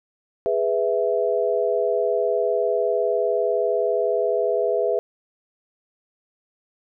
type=chord; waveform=sine; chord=E major; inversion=first; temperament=equal with one note detuned; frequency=414.1 / 493.9 / 659.3 Hz; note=G#4 / B4 / E5; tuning=-5 / 0 / 0 cents; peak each=-23 dBFS; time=0.46-4.99 s; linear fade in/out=0 ms; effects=none